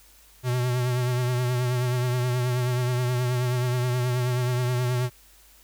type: tone with vibrato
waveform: square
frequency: 124.4 Hz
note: B2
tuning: 13 cents sharp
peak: -23 dBFS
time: 0.43-5.1 s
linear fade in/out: 50 ms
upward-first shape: triangle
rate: 9.4 Hz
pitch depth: 46 cents each way
effects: added 50 Hz sine -57 dBFS peak until 5.63 s + white hiss -55 dBFS RMS until 5.63 s